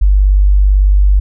sine tone, 49.02 Hz, G1, 1 cent sharp, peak -5 dBFS, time 0.01-1.2 s, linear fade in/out 10 ms, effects none

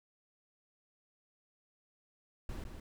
brown noise with echo, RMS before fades -41 dBFS, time 2.49-2.64 s, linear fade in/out 2 ms, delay 160 ms, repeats 1, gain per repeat -5 dB, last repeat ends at 2.8 s, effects none

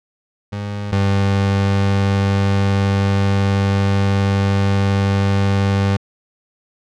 30% pulse tone pair in turn, 102.1 / 98.59 Hz, G#2 / G2, -29 / +10 cents, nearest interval minor second, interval 61 cents, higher first, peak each -20 / -11 dBFS, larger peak second, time 0.52-0.92 / 0.92-5.97 s, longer second, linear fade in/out 10 ms, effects low-pass 5000 Hz 12 dB/octave

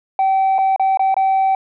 sine tone with dropouts, 770 Hz, G5, 31 cents flat, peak -10 dBFS, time 0.19-1.55 s, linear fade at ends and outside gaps 2 ms, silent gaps 0.583-0.587 / 0.762-0.796 / 0.973-0.994 / 1.143-1.166 s, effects tanh soft clip ceiling -11 dBFS

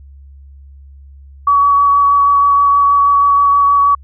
sine tone with vibrato, 1133 Hz, C#6, 37 cents sharp, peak -7 dBFS, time 1.47-3.95 s, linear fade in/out 5 ms, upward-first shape sine, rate 6.3 Hz, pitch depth 11 cents each way, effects added 69 Hz sine -35 dBFS peak until 4.03 s

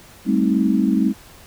sine chord, A half-diminished seventh, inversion third, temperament just, 198 / 220 / 264 / 316.8 Hz, G3 / A3 / C4 / Eb4, +18 / 0 / +16 / +31 cents, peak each -19 / -20 / -20 / -22 dBFS, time 0.25-1.14 s, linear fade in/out 50 ms, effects pink hiss -45 dBFS RMS until 1.46 s

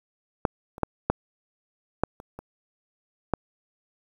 clicks, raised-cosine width 1 ms, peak -6 / -27 / -7 / -6 / -7 / -27 / -24 / -8 dBFS, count 8, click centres 0.452 / 0.781 / 0.833 / 1.1 / 2.036 / 2.201 / 2.39 / 3.337 s, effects 8-bit

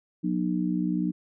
harmonic tone, 60.5 Hz, B1, 35 cents flat, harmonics 3 / 4 / 5, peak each -27 / -31 / -28 dBFS, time 0.23-1.12 s, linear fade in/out 20 ms, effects none

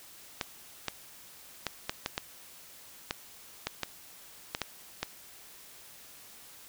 clicks, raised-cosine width 0.2 ms, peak -13 dBFS, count 12, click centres 0.412 / 0.883 / 1.667 / 1.895 / 2.061 / 2.179 / 3.109 / 3.67 / 3.833 / 4.549 / 4.617 / 5.03 s, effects white hiss -52 dBFS RMS until 6.68 s

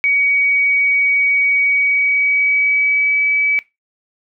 sine tone with pitch glide, 2257 to 2289 Hz, C#7 to D7, +31 to -45 cents, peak -12 dBFS, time 0.04-3.59 s, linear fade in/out 0 ms, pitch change +24 cents, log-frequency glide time 1.64-3.24 s, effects noise-tail reverb RT60 0.2 s tail -19 dB re dry

